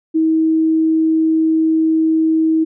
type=tone; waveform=sine; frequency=319.7 Hz; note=D#4; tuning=47 cents sharp; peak=-11 dBFS; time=0.14-2.65 s; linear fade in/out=20 ms; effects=none